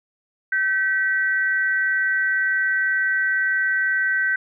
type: tone pair together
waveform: sine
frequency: 1539 / 1939 Hz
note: G6 / B6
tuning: -32 / -32 cents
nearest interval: major third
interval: 400 cents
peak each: -19 / -24 dBFS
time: 0.52-4.36 s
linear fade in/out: 5 ms
effects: none